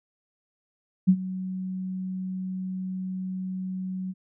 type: tone with ADSR envelope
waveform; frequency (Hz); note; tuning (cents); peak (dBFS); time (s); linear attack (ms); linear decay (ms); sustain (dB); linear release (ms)
sine; 186.5; F#3; +14; -12; 1.07-4.14; 21; 65; -17; 38
effects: none

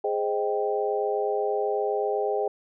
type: chord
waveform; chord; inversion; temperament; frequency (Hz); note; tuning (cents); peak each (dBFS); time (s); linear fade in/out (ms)
sine; Ab major seventh; none; equal; 415.3 / 523.3 / 622.3 / 784; Ab4 / C5 / Eb5 / G5; 0 / 0 / 0 / 0; -26 / -31 / -31 / -30; 0.04-2.48; 5
effects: none

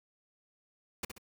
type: noise with echo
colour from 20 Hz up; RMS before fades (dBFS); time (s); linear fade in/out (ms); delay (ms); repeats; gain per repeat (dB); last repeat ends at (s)
pink; -35; 1.03-1.05; 5; 66; 2; -8; 1.182
effects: none

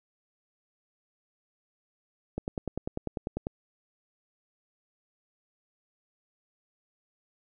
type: click train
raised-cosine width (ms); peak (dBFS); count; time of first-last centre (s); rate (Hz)
2; -18; 12; 2.38-3.469; 10.1
effects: none

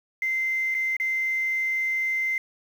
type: tone with dropouts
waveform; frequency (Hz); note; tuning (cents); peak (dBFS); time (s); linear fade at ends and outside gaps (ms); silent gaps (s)
sine; 2078; C7; -12; -22; 0.22-2.38; 2; 0.744-0.748 / 0.967-0.999
effects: tanh soft clip ceiling -18 dBFS + 8-bit

